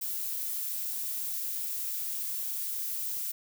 violet noise, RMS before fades -34 dBFS, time 0.01-3.32 s, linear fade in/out 10 ms, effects none

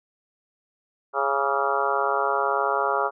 harmonic tone with a mistuned harmonic, 138.3 Hz, C#3, 4 cents flat, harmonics 3 / 4 / 5 / 6 / 7 / 8 / 9 / 10, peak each -29 / -29 / -29 / -29 / -29 / -29 / -29 / -29 dBFS, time 1.13-3.11 s, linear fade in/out 50 ms, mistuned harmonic 8, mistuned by +58 cents, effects none

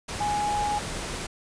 sine tone in noise, 830.6 Hz, G#5, in tune, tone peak -24 dBFS, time 0.2-0.79 s, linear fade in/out 10 ms, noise pink, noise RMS -33 dBFS, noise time 0.08-1.27 s, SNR +6 dB, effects resampled to 22050 Hz

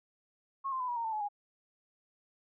sine tone with pitch steps, 1089 / 1045.8 / 1004.4 / 964.6 / 926.4 / 889.7 / 854.4 / 820.6 Hz, C#6 / C6 / B5 / B5 / A#5 / A5 / G#5 / G#5, -31 / -1 / +29 / -41 / -11 / +19 / +49 / -21 cents, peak -32 dBFS, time 0.64-1.288 s, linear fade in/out 20 ms, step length 81 ms, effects none

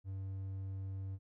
triangle tone, 96.3 Hz, G2, 30 cents flat, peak -37 dBFS, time 0.04-1.19 s, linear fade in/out 50 ms, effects none

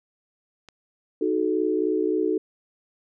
click, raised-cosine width 0.2 ms, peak -27 dBFS, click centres 0.687 s
sine chord, D# diminished, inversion none, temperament equal with one note detuned, 311.1 / 370 / 433.7 Hz, D#4 / F#4 / A4, 0 / 0 / -25 cents, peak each -25 dBFS, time 1.21-2.38 s, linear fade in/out 5 ms
effects none

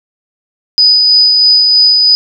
sine tone with tremolo, 4978 Hz, D#8, in tune, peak -3 dBFS, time 0.78-2.15 s, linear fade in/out 0 ms, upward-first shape sine, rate 3.1 Hz, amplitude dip 25%, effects none

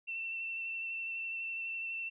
sine tone with vibrato, 2690 Hz, E7, 34 cents sharp, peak -36 dBFS, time 0.07-2.1 s, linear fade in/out 20 ms, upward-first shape sine, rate 12 Hz, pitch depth 17 cents each way, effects none

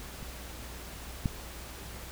clicks, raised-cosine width 5 ms, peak -30 / -15 dBFS, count 2, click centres 0.227 / 1.258 s, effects added 60 Hz sine -45 dBFS peak until 2.11 s + pink hiss -45 dBFS RMS until 2.11 s

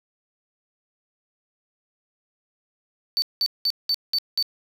triangle tone bursts, 4537 Hz, C#8, 39 cents sharp, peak -18 dBFS, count 6, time 3.17-4.426 s, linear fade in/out 0 ms, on 51 ms, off 190 ms, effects none

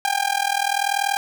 sawtooth tone with amplitude modulation, 800 Hz, G5, 35 cents sharp, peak -12 dBFS, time 0.05-1.17 s, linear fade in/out 0 ms, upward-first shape sine, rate 40.5 Hz, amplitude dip 90%, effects none

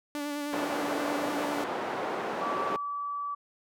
sawtooth tone with vibrato, 291.1 Hz, D4, 15 cents flat, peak -28 dBFS, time 0.15-1.64 s, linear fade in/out 0 ms, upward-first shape sine, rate 9.7 Hz, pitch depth 27 cents each way
white band-pass noise, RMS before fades -33 dBFS, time 0.53-2.76 s, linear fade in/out 0 ms, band 290 to 880 Hz, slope 12 dB/octave
sine tone, 1151 Hz, D6, 35 cents flat, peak -31 dBFS, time 2.41-3.35 s, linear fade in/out 10 ms
effects none

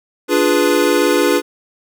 square chord, D diminished seventh, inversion none, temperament equal, 293.7 / 349.2 / 415.3 / 493.9 Hz, D4 / F4 / Ab4 / Cb5, 0 / 0 / 0 / 0 cents, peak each -18 dBFS, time 0.28-1.42 s, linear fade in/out 50 ms, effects none

